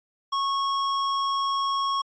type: tone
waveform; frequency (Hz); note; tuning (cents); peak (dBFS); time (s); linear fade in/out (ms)
square; 1100; C#6; -14; -24; 0.32-2.02; 10
effects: resampled to 16000 Hz

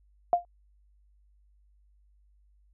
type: tone with exponential decay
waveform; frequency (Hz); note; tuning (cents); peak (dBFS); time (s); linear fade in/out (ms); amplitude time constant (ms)
sine; 700; F5; +4; -15; 0.33-0.45; 1; 26
effects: added 50 Hz sine -60 dBFS peak until 2.73 s

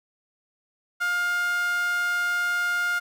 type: tone with high-pass filter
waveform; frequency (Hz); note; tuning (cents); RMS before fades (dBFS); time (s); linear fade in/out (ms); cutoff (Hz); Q
sawtooth; 707; F5; +21; -25; 1-3; 20; 1400; 5.3
effects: none

